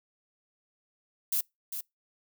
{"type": "noise with echo", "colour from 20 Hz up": "violet", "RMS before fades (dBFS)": -28, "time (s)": [1.32, 1.41], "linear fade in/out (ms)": 5, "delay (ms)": 400, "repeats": 1, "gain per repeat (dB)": -8, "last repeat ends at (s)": 1.81, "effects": ["noise-tail reverb RT60 0.2 s tail -26 dB re dry"]}